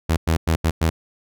sawtooth tone bursts at uneven times, 81.4 Hz, E2, 21 cents flat, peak -12 dBFS, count 5, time 0.09-0.17 / 0.27-0.37 / 0.47-0.56 / 0.64-0.71 / 0.81-0.9 s, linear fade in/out 10 ms, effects none

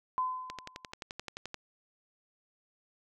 sine tone with exponential decay, 1020 Hz, C6, 44 cents flat, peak -26 dBFS, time 0.18-0.92 s, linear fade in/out 0 ms, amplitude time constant 160 ms
click train, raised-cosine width 0.2 ms, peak -22 dBFS, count 13, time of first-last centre 0.5-1.543 s, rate 11.5 Hz
effects none

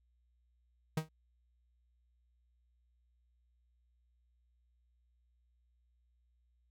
45% pulse tone with exponential decay, 157.5 Hz, D#3, 21 cents sharp, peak -28 dBFS, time 0.97-1.09 s, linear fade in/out 5 ms, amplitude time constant 25 ms, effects added 60 Hz sine -70 dBFS peak until 6.7 s

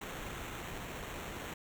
pink noise with sample-and-hold, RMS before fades -43 dBFS, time 0.01-1.54 s, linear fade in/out 5 ms, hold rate 4900 Hz, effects none

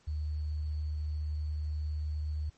sine tone with sample-and-hold, 75.9 Hz, D#2, 42 cents flat, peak -31 dBFS, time 0.07-2.5 s, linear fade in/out 10 ms, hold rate 4410 Hz, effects pink hiss -66 dBFS RMS until 2.57 s + MP3 32 kbps

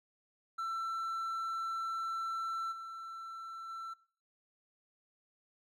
triangle tone with level steps, 1339 Hz, E6, 27 cents sharp, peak -33 / -41 / -39 dBFS, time 0.58-3.94 s, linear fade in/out 10 ms, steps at 2.71 / 3.68 s, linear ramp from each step 20 ms, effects noise-tail reverb RT60 0.5 s tail -21 dB re dry

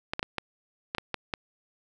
clicks, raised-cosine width 0.3 ms, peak -13 dBFS, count 8, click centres 0.135 / 0.194 / 0.229 / 0.383 / 0.949 / 0.983 / 1.143 / 1.338 s, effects none

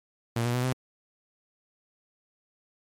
sawtooth tone with pitch steps, 116.9 / 120.67 / 124.57 / 128.59 Hz, A#2 / B2 / B2 / C3, +5 / -40 / +15 / -30 cents, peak -21 dBFS, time 0.36-0.728 s, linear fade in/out 5 ms, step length 92 ms, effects MP3 64 kbps

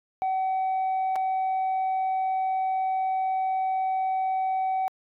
sine tone with dropouts, 758 Hz, F#5, 42 cents sharp, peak -21 dBFS, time 0.22-4.88 s, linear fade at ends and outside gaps 0 ms, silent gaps 1.157-1.161 s, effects tanh soft clip ceiling -22 dBFS

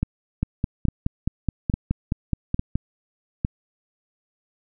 two click trains, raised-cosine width 5 ms, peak -9 / -9 dBFS, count 5 / 12, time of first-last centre 0.03-3.449 / 0.43-2.756 s, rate 1.17 / 4.73 Hz, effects none

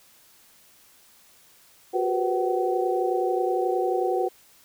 sine tone cluster, 363.9 / 395 / 483.3 / 511 / 756 Hz, F#4 / G4 / B4 / C5 / F#5, -29 / +13 / -38 / -41 / +37 cents, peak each -25 / -32 / -29 / -32 / -27 dBFS, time 1.93-4.29 s, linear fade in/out 20 ms, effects white hiss -56 dBFS RMS until 4.64 s

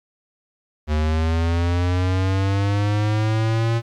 square linear sweep, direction up, 75.2 to 116.54 Hz, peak -18 dBFS, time 0.87-3.82 s, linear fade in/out 50 ms, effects low-pass 5000 Hz 12 dB/octave + 9-bit

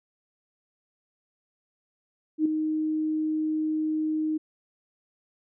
sine tone with ADSR envelope, 311.1 Hz, D#4, in tune, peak -17 dBFS, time 2.38-4.38 s, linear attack 74 ms, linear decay 4 ms, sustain -7 dB, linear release 13 ms, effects none

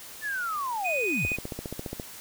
sine linear sweep, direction down, 1780 to 36.66 Hz, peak -28 dBFS, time 0.21-1.29 s, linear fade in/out 50 ms
triangle tone, 2489 Hz, D#7, in tune, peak -25 dBFS, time 0.84-1.37 s, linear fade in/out 20 ms
click train, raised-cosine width 2 ms, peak -20 dBFS, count 12, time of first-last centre 1.25-1.998 s, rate 14.7 Hz
effects white hiss -44 dBFS RMS until 2.2 s

